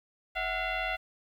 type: tone with frequency modulation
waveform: sine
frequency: 650 Hz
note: E5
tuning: 24 cents flat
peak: -29 dBFS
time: 0.35-0.97 s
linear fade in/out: 20 ms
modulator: 697 Hz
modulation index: 3.4
effects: 10-bit